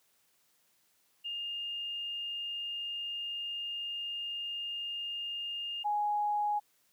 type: tone pair in turn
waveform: sine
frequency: 2822 / 832 Hz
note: F7 / G#5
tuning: +17 / +3 cents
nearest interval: octave + major sixth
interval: 2114 cents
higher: first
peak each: -35 / -28 dBFS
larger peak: second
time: 1.24-5.84 / 5.84-6.6 s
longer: first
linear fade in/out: 20 ms
effects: white hiss -71 dBFS RMS until 6.92 s + high-pass 100 Hz 12 dB/octave